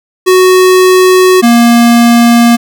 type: tone pair in turn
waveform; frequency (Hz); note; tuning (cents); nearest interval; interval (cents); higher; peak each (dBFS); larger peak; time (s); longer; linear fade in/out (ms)
square; 370 / 235.7; F#4 / A#3; 0 / +19; minor sixth; 781; first; -3; neither; 0.26-1.42 / 1.42-2.57; first; 20
effects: none